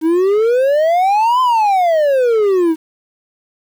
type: exponential two-way sweep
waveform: triangle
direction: up then down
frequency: 311.1 to 1036 to 311.1 Hz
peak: -8 dBFS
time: 0.01-2.76 s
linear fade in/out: 50 ms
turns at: 1.41 s
effects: 7-bit